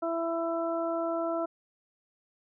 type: harmonic tone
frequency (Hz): 332.7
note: E4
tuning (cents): +16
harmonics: 1 / 2 / 3 / 4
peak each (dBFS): -33 / -30 / -41 / -37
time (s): 0.02-1.46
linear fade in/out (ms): 10
effects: none